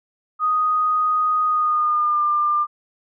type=tone with pitch glide; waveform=sine; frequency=1244.5 to 1195.9 Hz; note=D#6 to D6; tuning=0 to +31 cents; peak=-16 dBFS; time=0.39-2.67 s; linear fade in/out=50 ms; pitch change=-69 cents; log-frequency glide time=1.46-2.25 s; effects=none